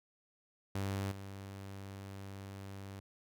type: tone with level steps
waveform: sawtooth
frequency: 98 Hz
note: G2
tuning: in tune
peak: -31 / -41 dBFS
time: 0.75-3 s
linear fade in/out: 5 ms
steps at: 1.11 s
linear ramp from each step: 10 ms
effects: none